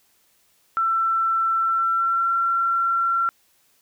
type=tone with pitch glide; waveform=sine; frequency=1340 to 1361.8 Hz; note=E6 to F6; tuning=+28 to -44 cents; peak=-18 dBFS; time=0.77-3.29 s; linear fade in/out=0 ms; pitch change=+28 cents; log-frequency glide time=1.56-2.34 s; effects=white hiss -62 dBFS RMS until 3.81 s